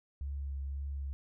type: tone with vibrato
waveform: sine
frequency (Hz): 69.4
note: C#2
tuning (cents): +3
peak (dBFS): -35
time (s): 0.21-1.13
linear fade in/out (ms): 0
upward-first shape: triangle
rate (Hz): 1.9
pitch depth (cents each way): 23
effects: none